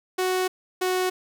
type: tone pair in turn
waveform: sawtooth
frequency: 370 / 368.7 Hz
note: F#4 / F#4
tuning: 0 / -6 cents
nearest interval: unison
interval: 6 cents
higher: first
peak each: -18 dBFS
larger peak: neither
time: 0.18-0.48 / 0.81-1.1 s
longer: first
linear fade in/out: 10 ms
effects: none